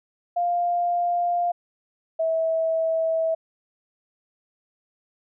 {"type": "tone pair in turn", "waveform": "sine", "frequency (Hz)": [700, 649.7], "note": ["F5", "E5"], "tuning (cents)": [4, -25], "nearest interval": "minor second", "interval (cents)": 129, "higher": "first", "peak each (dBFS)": -20, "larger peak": "neither", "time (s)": [[0.36, 1.52], [2.19, 3.35]], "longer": "neither", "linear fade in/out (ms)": 10, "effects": []}